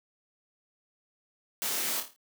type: noise with echo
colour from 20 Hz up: white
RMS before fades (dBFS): -32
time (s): 1.62-2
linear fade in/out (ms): 0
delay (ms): 27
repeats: 6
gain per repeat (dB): -6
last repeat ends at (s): 2.162
effects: high-pass 200 Hz 12 dB/octave